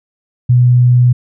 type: tone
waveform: sine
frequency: 123.47 Hz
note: B2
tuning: in tune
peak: -5 dBFS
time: 0.49-1.13 s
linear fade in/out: 10 ms
effects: none